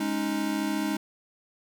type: chord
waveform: square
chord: Ab suspended fourth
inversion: none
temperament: equal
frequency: 207.7 / 277.2 / 311.1 Hz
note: Ab3 / Db4 / Eb4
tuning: 0 / 0 / 0 cents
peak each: -32 / -33 / -30 dBFS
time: 0-0.97 s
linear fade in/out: 5 ms
effects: none